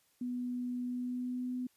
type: tone with pitch glide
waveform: sine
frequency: 246.9 to 250.9 Hz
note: B3 to B3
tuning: 0 to +28 cents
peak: -34 dBFS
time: 0.21-1.67 s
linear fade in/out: 5 ms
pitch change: +28 cents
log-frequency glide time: 0.84-1.56 s
effects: white hiss -71 dBFS RMS until 1.76 s + resampled to 32000 Hz